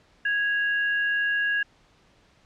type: tone pair together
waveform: sine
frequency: 1657 / 2787 Hz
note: G#6 / F7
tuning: -4 / -4 cents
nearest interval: major sixth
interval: 900 cents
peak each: -22 / -33 dBFS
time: 0.25-1.63 s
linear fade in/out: 5 ms
effects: pink hiss -60 dBFS RMS until 2.45 s + low-pass 5000 Hz 12 dB/octave